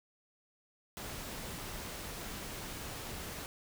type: noise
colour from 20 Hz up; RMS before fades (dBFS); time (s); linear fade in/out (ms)
pink; -43; 0.97-3.46; 0
effects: none